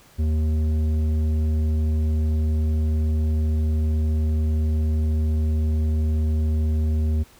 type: tone with tanh clipping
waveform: sine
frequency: 77.78 Hz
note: D#2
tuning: in tune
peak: -20 dBFS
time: 0.18-7.24 s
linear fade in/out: 20 ms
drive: 10 dB
effects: pink hiss -52 dBFS RMS until 7.39 s